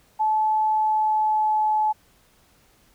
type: tone with pitch glide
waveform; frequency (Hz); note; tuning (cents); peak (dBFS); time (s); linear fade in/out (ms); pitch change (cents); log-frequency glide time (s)
sine; 865 to 858.5; A5 to A5; -30 to -43; -18; 0.19-1.93; 20; -13; 0.69-1.65
effects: pink hiss -59 dBFS RMS until 2.94 s